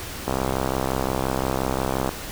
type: click train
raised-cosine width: 1 ms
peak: -9 dBFS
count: 120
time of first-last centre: 0.28-2.091 s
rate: 65.7 Hz
effects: pink hiss -34 dBFS RMS until 2.31 s